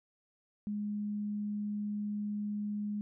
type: tone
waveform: sine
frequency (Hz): 207.7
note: G#3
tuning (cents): 0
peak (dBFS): -33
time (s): 0.67-3.01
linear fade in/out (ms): 0
effects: none